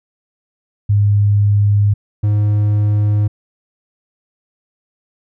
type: tone pair in turn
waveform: sine / triangle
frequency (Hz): 102.5 / 104.35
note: G#2 / G#2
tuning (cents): -22 / +9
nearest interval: unison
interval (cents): 31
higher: second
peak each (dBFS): -9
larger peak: neither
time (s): 0.89-1.94 / 2.23-3.28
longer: neither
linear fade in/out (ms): 10
effects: none